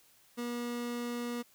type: tone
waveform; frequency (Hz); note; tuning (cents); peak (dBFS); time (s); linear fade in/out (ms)
30% pulse; 240; B3; -49; -32; 0.37-1.43; 20
effects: white hiss -64 dBFS RMS until 1.54 s